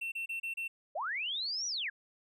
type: tone bursts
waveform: triangle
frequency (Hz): 2700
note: E7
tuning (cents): +41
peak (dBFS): -33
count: 5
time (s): 0.01-0.68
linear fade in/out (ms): 10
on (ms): 110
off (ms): 30
type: linear two-way sweep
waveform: sine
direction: up then down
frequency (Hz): 530 to 5920 to 1514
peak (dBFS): -33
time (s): 0.95-1.9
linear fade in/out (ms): 10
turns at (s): 1.67
effects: none